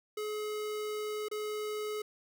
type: tone with dropouts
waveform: square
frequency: 424.4 Hz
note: G#4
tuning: 38 cents sharp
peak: -35 dBFS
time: 0.17-2.02 s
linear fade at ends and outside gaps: 5 ms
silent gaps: 1.285-1.313 s
effects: none